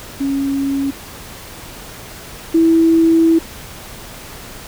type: tone pair in turn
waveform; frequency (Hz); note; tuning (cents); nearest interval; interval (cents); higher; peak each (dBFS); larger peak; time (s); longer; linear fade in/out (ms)
sine; 275.7 / 327.9; C#4 / E4; -9 / -9; minor third; 300; second; -15 / -8; second; 0.2-0.91 / 2.54-3.39; second; 10
effects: pink hiss -34 dBFS RMS until 4.67 s